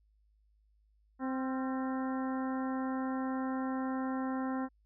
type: harmonic tone with a mistuned harmonic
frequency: 261.6 Hz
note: C4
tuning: in tune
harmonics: 1 / 2 / 3 / 4 / 5 / 6 / 7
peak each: -33 / -43 / -42 / -44 / -47 / -51 / -51 dBFS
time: 1.19-4.69 s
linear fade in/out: 50 ms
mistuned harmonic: 5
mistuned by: +56 cents
effects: added 52 Hz sine -66 dBFS peak until 4.85 s